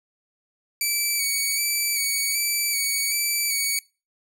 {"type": "tone with vibrato", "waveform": "10% pulse", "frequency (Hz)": 2283, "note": "D7", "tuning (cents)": -50, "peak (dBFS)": -13, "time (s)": [0.81, 3.79], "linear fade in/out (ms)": 2, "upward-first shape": "square", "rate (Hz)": 1.3, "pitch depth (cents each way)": 28, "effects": ["noise-tail reverb RT60 0.3 s tail -23 dB re dry"]}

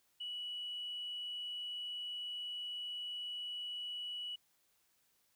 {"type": "tone", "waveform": "sine", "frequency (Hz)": 2942, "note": "F#7", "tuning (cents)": -11, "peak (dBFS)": -39, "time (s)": [0.2, 4.36], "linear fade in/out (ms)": 10, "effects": ["tanh soft clip ceiling -35 dBFS", "white hiss -75 dBFS RMS until 5.35 s"]}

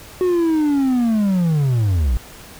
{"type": "linear sweep", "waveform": "triangle", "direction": "down", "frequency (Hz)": [370, 53.4], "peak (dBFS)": -12, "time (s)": [0.21, 2.17], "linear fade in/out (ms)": 0, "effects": ["pink hiss -40 dBFS RMS until 2.59 s"]}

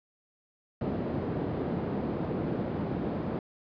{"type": "band-pass noise", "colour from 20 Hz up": "white", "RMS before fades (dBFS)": -32, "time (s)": [0.81, 3.39], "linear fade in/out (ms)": 2, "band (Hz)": [100, 350], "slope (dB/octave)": 12, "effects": ["resampled to 11025 Hz"]}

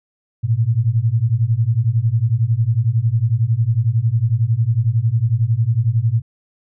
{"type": "beating tone pair", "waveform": "sine", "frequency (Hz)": [108.6, 119.6], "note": ["A2", "A#2"], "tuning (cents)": [-22, 45], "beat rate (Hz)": 11, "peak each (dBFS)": [-17, -16], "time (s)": [0.43, 6.22], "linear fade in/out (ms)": 20, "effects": []}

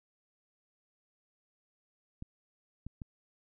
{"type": "clicks", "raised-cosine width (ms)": 5, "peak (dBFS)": -29, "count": 3, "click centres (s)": [2.224, 2.866, 3.018], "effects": []}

